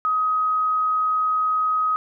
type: tone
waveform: sine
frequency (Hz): 1261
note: D#6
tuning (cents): +23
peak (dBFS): -18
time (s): 0.05-1.96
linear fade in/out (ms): 0
effects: none